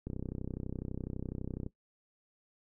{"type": "click train", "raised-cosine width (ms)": 3, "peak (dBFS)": -25, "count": 52, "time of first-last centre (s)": [0.07, 1.664], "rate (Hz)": 32, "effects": ["noise-tail reverb RT60 0.1 s tail -17 dB re dry"]}